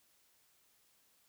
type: silence
effects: white hiss -71 dBFS RMS until 1.28 s